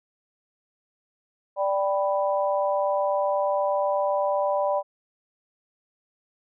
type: chord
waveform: sine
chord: G major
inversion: second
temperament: equal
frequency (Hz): 587.3 / 784 / 987.8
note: D5 / G5 / B5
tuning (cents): 0 / 0 / 0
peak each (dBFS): -23 / -28 / -28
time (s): 1.56-4.83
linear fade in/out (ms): 50
effects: none